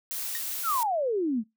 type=noise; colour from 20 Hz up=blue; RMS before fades=-33 dBFS; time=0.11-0.83 s; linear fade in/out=0 ms
type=tone with exponential decay; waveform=sawtooth; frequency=1864.7 Hz; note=A#6; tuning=in tune; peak=-28 dBFS; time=0.35-0.44 s; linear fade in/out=0 ms; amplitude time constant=18 ms
type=exponential sweep; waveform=sine; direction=down; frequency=1467 to 207.7 Hz; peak=-24 dBFS; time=0.63-1.44 s; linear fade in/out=50 ms
effects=noise-tail reverb RT60 0.2 s tail -25 dB re dry